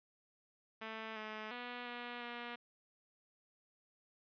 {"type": "tone with pitch steps", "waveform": "5% pulse", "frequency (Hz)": [221, 215.8, 244.4, 241.9, 239.4], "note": ["A3", "A3", "B3", "B3", "A#3"], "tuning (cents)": [8, -33, -18, -36, 46], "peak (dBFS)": -32, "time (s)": [0.81, 2.56], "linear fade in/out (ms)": 10, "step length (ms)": 350, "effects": ["resampled to 11025 Hz"]}